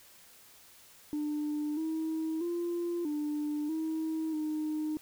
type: tone with pitch steps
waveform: sine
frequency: 298.6 / 318.7 / 345.1 / 297.8 / 318.2 / 307.5 Hz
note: D4 / D#4 / F4 / D4 / D#4 / D#4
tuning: +29 / +42 / -21 / +24 / +39 / -20 cents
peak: -29 dBFS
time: 1.13-4.97 s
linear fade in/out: 0 ms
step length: 640 ms
effects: tanh soft clip ceiling -28 dBFS + white hiss -57 dBFS RMS until 5.01 s